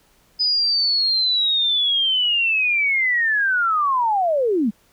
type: linear sweep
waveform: sine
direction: down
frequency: 5010 to 192 Hz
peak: -16 dBFS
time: 0.39-4.71 s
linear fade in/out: 20 ms
effects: pink hiss -58 dBFS RMS until 4.92 s